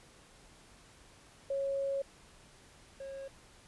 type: tone pair in turn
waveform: sine / triangle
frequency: 550 / 543.7 Hz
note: C#5 / C#5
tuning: -14 / -34 cents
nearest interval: unison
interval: 20 cents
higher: first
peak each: -31 / -39 dBFS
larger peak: first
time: 1.5-2.02 / 3-3.28 s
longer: first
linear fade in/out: 5 ms
effects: pink hiss -59 dBFS RMS until 3.67 s + resampled to 24000 Hz